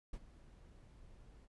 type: noise with ADSR envelope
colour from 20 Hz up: brown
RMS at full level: -44 dBFS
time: 0.13-1.48 s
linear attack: 4 ms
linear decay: 51 ms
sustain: -15 dB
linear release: 39 ms
effects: resampled to 24000 Hz